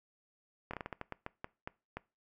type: slowing click train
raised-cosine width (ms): 0.5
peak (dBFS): -24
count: 12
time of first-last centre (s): 0.71-1.97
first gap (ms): 25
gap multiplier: 1.28
effects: noise-tail reverb RT60 0.3 s tail -22 dB re dry